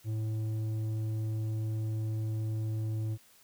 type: tone with low-pass filter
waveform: square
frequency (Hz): 109.4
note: A2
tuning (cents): -9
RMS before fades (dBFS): -33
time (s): 0.04-3.18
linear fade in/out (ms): 50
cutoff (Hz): 280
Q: 0.71
effects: white hiss -61 dBFS RMS until 3.43 s